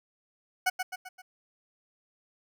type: tone with echo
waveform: 20% pulse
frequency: 740 Hz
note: F#5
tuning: in tune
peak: -18 dBFS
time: 0.66-0.7 s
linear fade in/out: 10 ms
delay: 130 ms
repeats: 4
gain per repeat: -6 dB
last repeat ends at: 1.22 s
effects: none